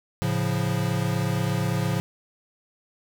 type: chord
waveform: square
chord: A augmented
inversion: none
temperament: equal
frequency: 110 / 138.59 / 174.61 Hz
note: A2 / C#3 / E#3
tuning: 0 / 0 / 0 cents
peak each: -28 dBFS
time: 0.22-2 s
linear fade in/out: 0 ms
effects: none